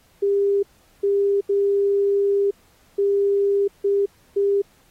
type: tone bursts at uneven times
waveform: sine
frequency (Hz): 400.1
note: G4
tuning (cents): +35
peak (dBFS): -16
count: 6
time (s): 0.22-0.63 / 1.03-1.41 / 1.49-2.51 / 2.98-3.68 / 3.84-4.06 / 4.36-4.62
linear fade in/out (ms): 10
effects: pink hiss -58 dBFS RMS until 4.9 s + AAC 48 kbps